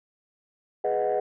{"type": "chord", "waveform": "sine", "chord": "G# minor seventh", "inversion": "none", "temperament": "equal", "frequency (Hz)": [415.3, 493.9, 622.3, 740], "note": ["G#4", "B4", "D#5", "F#5"], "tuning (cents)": [0, 0, 0, 0], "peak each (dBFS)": -27, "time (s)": [0.84, 1.2], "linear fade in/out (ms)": 5, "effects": ["tanh soft clip ceiling -17 dBFS"]}